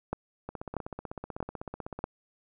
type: two click trains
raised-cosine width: 1 ms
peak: -16 / -23 dBFS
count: 4 / 25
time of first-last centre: 0.13-2.041 / 0.49-1.99 s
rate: 1.57 / 16 Hz
effects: none